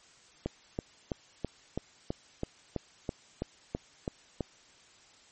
click train, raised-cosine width 2 ms, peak -18 dBFS, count 13, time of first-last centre 0.46-4.407 s, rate 3.04 Hz, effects white hiss -59 dBFS RMS until 5.31 s + MP3 32 kbps

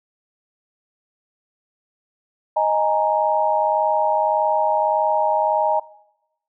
sine chord, D# suspended fourth, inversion none, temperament equal, 622.3 / 830.6 / 932.3 Hz, D#5 / G#5 / A#5, 0 / 0 / 0 cents, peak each -20 dBFS, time 2.56-5.8 s, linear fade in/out 10 ms, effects noise-tail reverb RT60 0.9 s tail -21 dB re dry

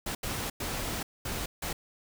pink noise bursts at uneven times, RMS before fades -34 dBFS, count 5, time 0.06-0.15 / 0.23-0.5 / 0.6-1.03 / 1.25-1.46 / 1.62-1.73 s, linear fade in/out 5 ms, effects none

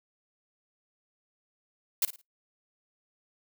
blue noise with echo, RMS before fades -25 dBFS, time 2.02-2.05 s, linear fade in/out 2 ms, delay 55 ms, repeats 3, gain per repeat -12 dB, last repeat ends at 2.215 s, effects noise-tail reverb RT60 0.2 s tail -26 dB re dry

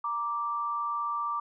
sine tone pair together, 938 / 1173 Hz, A#5 / D6, +11 / -2 cents, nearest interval major third, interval 387 cents, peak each -36 / -29 dBFS, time 0.04-1.4 s, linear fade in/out 5 ms, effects none

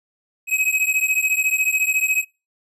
square beating tone pair, 2534 / 2548 Hz, D#7 / D#7, +31 / +41 cents, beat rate 14 Hz, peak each -21 dBFS, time 0.47-2.25 s, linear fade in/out 50 ms, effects noise-tail reverb RT60 0.3 s tail -26 dB re dry + resampled to 32000 Hz

